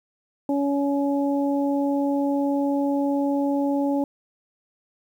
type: harmonic tone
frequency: 281.5 Hz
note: C#4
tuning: 27 cents sharp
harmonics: 1 / 2 / 3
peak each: -21 / -27 / -31 dBFS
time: 0.49-4.04 s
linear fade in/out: 2 ms
effects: 9-bit

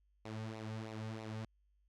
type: tone with flanger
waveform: sawtooth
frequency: 110 Hz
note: A2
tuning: in tune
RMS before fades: -44 dBFS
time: 0.25-1.45 s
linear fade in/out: 5 ms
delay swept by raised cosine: 0.61 to 3.01 ms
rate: 3.1 Hz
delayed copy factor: -0.65
effects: added 50 Hz sine -70 dBFS peak until 1.88 s + low-pass 6000 Hz 12 dB/octave

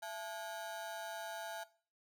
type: ring-modulated tone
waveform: 30% pulse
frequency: 770 Hz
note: G5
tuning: 31 cents flat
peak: -37 dBFS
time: 0.02-1.64 s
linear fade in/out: 10 ms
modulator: 98.2 Hz
effects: noise-tail reverb RT60 0.4 s tail -17 dB re dry

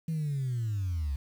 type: linear sweep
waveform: sine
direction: down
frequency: 164.81 to 65.41 Hz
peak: -27 dBFS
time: 0.08-1.16 s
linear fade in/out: 5 ms
effects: tanh soft clip ceiling -25 dBFS + 9-bit

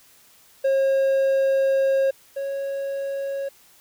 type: tone pair in turn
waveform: triangle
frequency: 540 / 551 Hz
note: C#5 / C#5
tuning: -45 / -11 cents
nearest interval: unison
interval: 34 cents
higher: second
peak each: -15 / -23 dBFS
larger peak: first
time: 0.64-2.11 / 2.36-3.49 s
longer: first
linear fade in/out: 10 ms
effects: white hiss -54 dBFS RMS until 3.8 s

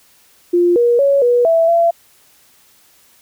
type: tone with pitch steps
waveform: sine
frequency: 349.9 / 476.9 / 558 / 484.9 / 660 / 677 Hz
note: F4 / A#4 / C#5 / B4 / E5 / E5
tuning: +3 / +39 / +11 / -32 / +2 / +46 cents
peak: -9 dBFS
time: 0.53-1.91 s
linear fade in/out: 10 ms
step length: 230 ms
effects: white hiss -51 dBFS RMS until 3.21 s

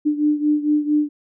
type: beating tone pair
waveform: sine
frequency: 297.5 / 301.9 Hz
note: D4 / D4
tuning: +22 / +48 cents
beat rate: 4.4 Hz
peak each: -17 / -21 dBFS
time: 0.05-1.09 s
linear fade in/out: 20 ms
effects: none

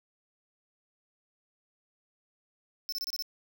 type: tone bursts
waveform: square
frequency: 5300 Hz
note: E8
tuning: 9 cents sharp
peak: -32 dBFS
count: 6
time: 2.89-3.223 s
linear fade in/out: 0 ms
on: 33 ms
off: 27 ms
effects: none

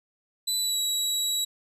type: tone with pitch glide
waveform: 25% pulse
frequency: 3985 to 3892 Hz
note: B7 to B7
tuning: +15 to -26 cents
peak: -20 dBFS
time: 0.47-1.45 s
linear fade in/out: 10 ms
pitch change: -41 cents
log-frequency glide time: 0.58-0.79 s
effects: none

